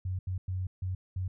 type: tone bursts at uneven times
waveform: sine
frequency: 92.7 Hz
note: F#2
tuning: 4 cents sharp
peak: -30 dBFS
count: 5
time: 0.05-0.19 / 0.27-0.38 / 0.48-0.67 / 0.82-0.95 / 1.16-1.28 s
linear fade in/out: 5 ms
effects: none